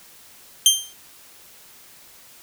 20% pulse tone with exponential decay, 3155 Hz, G7, 10 cents sharp, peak -3 dBFS, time 0.66-0.93 s, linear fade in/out 1 ms, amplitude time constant 57 ms, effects white hiss -48 dBFS RMS until 2.42 s

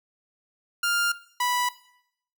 sawtooth tone pair in turn, 1400 / 984.5 Hz, F6 / B5, +4 / -6 cents, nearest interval tritone, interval 610 cents, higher first, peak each -19 dBFS, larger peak neither, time 0.83-1.12 / 1.4-1.69 s, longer neither, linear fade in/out 5 ms, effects noise-tail reverb RT60 0.7 s tail -17 dB re dry

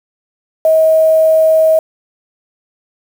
sine tone with quantisation, 637 Hz, D#5, 41 cents sharp, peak -6 dBFS, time 0.65-1.79 s, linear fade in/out 2 ms, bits 5, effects none

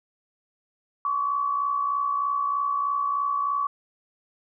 sine tone pair together, 1074 / 1137.2 Hz, C6 / C#6, +45 / +44 cents, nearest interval minor second, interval 99 cents, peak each -32 / -23 dBFS, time 1.05-3.67 s, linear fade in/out 2 ms, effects none

